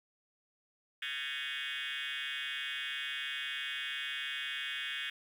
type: tone with frequency modulation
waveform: sine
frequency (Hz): 2508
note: D#7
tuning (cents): +13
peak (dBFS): -34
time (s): 1.02-5.1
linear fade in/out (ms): 5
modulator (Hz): 141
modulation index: 6.9
effects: tanh soft clip ceiling -32 dBFS + 10-bit